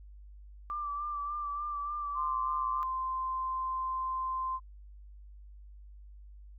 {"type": "tone with vibrato", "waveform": "sine", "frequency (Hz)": 1174.7, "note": "D6", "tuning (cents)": 0, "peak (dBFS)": -33, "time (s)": [0.7, 2.83], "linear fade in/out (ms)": 0, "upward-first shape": "sine", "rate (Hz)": 3.4, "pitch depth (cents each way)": 32}
{"type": "tone", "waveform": "sine", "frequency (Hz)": 1041, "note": "C6", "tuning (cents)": -9, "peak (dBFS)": -31, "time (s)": [2.14, 4.6], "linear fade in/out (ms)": 50}
{"effects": ["added 50 Hz sine -48 dBFS peak until 6.58 s"]}